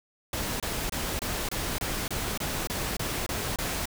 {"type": "noise bursts", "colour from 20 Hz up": "pink", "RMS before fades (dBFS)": -31, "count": 12, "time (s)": [0.33, 3.856], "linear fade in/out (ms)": 2, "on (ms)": 270, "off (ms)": 26, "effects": []}